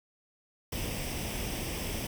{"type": "noise with comb filter", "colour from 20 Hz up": "pink", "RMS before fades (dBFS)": -35, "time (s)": [0.72, 2.07], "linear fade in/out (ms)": 5, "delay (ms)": 0.36, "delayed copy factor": 0.6, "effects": []}